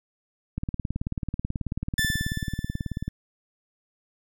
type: click train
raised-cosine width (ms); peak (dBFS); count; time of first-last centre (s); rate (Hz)
5; -16; 47; 0.58-3.08; 18.4
type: tone with exponential decay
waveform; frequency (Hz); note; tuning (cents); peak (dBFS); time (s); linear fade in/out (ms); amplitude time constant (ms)
sawtooth; 1760; A6; 0; -18; 1.98-3.09; 2; 240
effects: none